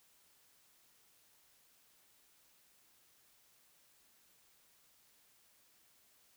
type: silence
effects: white hiss -69 dBFS RMS until 6.36 s